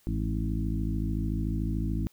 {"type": "harmonic tone with a mistuned harmonic", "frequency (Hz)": 53.6, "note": "A1", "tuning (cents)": -45, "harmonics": [1, 2, 3, 4, 5, 6], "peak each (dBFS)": [-30, -33, -35, -36, -37, -38], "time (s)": [0.07, 2.07], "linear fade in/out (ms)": 0, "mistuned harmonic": 3, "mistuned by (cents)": 68, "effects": ["white hiss -64 dBFS RMS until 2.12 s"]}